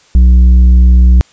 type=tone with tanh clipping; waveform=sine; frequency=61.6 Hz; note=B1; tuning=4 cents flat; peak=-3 dBFS; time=0.15-1.21 s; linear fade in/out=0 ms; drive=6 dB; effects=white hiss -46 dBFS RMS until 1.32 s + resampled to 16000 Hz